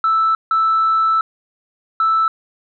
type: tone bursts at uneven times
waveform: sine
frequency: 1318.5 Hz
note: E6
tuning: in tune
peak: -11 dBFS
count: 3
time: 0.04-0.35 / 0.51-1.21 / 2-2.28 s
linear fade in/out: 2 ms
effects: tanh soft clip ceiling -9 dBFS